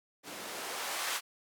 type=noise with band-pass filter sweep; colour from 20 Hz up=blue; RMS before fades=-38 dBFS; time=0.23-1.21 s; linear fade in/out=50 ms; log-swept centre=240 to 1200 Hz; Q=0.85; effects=none